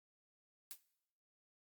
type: noise with exponential decay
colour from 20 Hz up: blue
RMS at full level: -43 dBFS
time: 0.71-0.81 s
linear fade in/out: 0 ms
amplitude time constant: 20 ms
effects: noise-tail reverb RT60 0.8 s tail -19 dB re dry + Opus 48 kbps